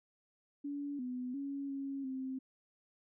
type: tone with pitch steps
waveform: sine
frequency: 285.6 / 250.6 / 278.7 / 274.7 / 262.4 Hz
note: D4 / B3 / C#4 / C#4 / C4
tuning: -48 / +25 / +9 / -16 / +5 cents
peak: -37 dBFS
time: 0.64-2.39 s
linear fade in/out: 10 ms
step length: 350 ms
effects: none